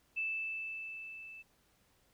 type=tone with level ramp; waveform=sine; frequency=2637 Hz; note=E7; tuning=in tune; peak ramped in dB=-32 to -48 dBFS; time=0.16-1.43 s; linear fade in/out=20 ms; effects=pink hiss -71 dBFS RMS until 2.13 s